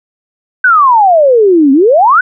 sine exponential two-way sweep, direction down then up, 1543 to 261.6 to 1543 Hz, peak -3 dBFS, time 0.64-2.21 s, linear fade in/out 5 ms, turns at 1.72 s, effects none

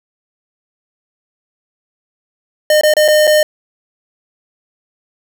square tone with dropouts, 609 Hz, D#5, 37 cents flat, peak -8 dBFS, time 2.7-3.43 s, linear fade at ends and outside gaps 2 ms, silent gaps 2.811-2.834 / 2.938-2.967 / 3.08-3.084 / 3.271-3.275 s, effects 8-bit

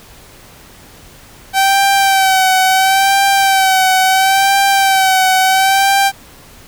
sawtooth tone with vibrato, 770 Hz, G5, 31 cents flat, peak -5 dBFS, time 1.53-6.12 s, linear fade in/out 50 ms, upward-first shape sine, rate 0.73 Hz, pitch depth 42 cents each way, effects pink hiss -40 dBFS RMS until 6.67 s

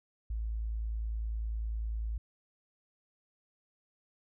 sine tone, 55 Hz, A1, in tune, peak -32 dBFS, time 0.3-2.18 s, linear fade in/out 5 ms, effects none

